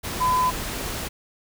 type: tone in noise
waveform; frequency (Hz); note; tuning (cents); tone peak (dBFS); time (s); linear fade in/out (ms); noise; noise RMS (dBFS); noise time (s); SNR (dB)
sine; 1009; B5; +37; -18; 0.2-0.51; 20; pink; -30; 0.03-1.09; +9
effects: none